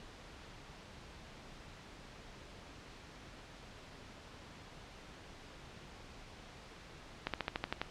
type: slowing click train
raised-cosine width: 0.3 ms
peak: -18 dBFS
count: 8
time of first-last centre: 7.27-7.816 s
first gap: 67 ms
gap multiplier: 1.05
effects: pink hiss -53 dBFS RMS until 7.9 s + low-pass 5000 Hz 12 dB/octave